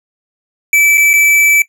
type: tone with dropouts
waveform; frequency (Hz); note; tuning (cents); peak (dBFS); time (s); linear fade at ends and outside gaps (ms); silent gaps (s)
square; 2312; D7; -28; -7; 0.73-1.62; 2; 0.974-0.978 / 1.133-1.137
effects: noise-tail reverb RT60 0.1 s tail -18 dB re dry

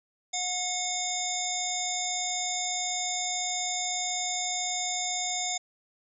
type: harmonic tone with a mistuned harmonic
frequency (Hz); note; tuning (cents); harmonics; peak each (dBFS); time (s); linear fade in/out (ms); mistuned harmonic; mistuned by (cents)
726; F#5; -33; 1 / 3 / 5 / 7 / 9 / 10; -35 / -38 / -35 / -39 / -36 / -33; 0.33-5.58; 10; 10; -22
effects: none

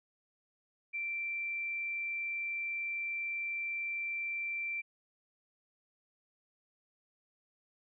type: tone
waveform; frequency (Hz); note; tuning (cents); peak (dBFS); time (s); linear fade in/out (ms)
sine; 2349; D7; 0; -34; 0.93-4.82; 20
effects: none

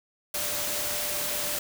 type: tone in noise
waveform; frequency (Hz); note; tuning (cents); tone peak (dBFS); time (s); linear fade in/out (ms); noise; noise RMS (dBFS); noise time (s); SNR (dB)
sine; 592; D5; +14; -39; 0.34-1.59; 5; white; -30; 0.34-1.59; -12
effects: none

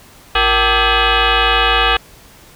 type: tone with frequency modulation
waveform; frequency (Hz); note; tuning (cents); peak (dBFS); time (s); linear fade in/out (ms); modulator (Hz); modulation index
sine; 880; A5; 0; -10; 0.35-1.97; 5; 412; 6.1
effects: pink hiss -43 dBFS RMS until 2.55 s

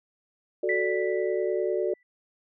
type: chord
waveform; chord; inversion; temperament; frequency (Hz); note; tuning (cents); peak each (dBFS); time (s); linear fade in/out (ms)
sine; D major; first; equal; 370 / 440 / 587.3; F#4 / A4 / D5; 0 / 0 / 0; -27 / -29 / -30; 0.63-1.94; 5
type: tone with exponential decay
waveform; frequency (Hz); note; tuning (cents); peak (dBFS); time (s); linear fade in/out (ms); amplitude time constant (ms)
sine; 1975.5; B6; 0; -24; 0.69-2.03; 2; 290
effects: none

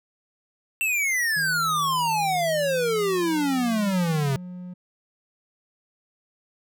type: exponential sweep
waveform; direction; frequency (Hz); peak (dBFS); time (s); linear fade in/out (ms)
square; down; 2716 to 131.3; -22; 0.81-4.36; 0
type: tone with pitch glide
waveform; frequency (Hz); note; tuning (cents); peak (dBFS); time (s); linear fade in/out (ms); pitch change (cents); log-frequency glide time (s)
triangle; 158.6 to 180.09; D#3 to F#3; +33 to -47; -32; 1.36-4.74; 10; +220; 2.4-3.36
effects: none

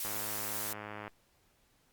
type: noise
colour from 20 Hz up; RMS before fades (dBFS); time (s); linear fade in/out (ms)
blue; -37; 0-0.73; 2
type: click train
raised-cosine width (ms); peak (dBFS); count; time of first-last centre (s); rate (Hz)
0.5; -27; 109; 0.05-1.079; 105
effects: pink hiss -70 dBFS RMS until 1.92 s + Opus 48 kbps

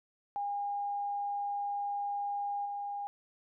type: tone with level steps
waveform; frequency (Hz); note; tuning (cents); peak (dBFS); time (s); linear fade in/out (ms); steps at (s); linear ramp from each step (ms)
sine; 811; G#5; -41; -32 / -35; 0.36-3.07; 0; 2.65; 10
effects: none

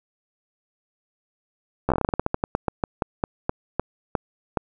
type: slowing click train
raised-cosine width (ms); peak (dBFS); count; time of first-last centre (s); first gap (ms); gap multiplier
1; -7; 23; 1.89-4.572; 13; 1.18
effects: none

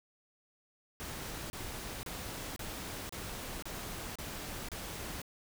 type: noise bursts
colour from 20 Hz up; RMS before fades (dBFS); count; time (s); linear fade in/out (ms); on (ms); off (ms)
pink; -42; 8; 1-5.217; 0; 500; 31
effects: none

